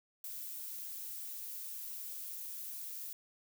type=noise; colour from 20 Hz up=violet; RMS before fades=-44 dBFS; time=0.24-3.13 s; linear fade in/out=2 ms; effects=none